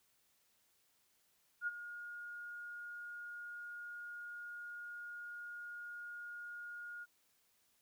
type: tone with ADSR envelope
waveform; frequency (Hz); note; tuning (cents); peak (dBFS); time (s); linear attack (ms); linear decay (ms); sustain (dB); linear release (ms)
sine; 1429; F6; +39; -33; 1.61-7.06; 62; 28; -12; 33
effects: white hiss -75 dBFS RMS until 7.81 s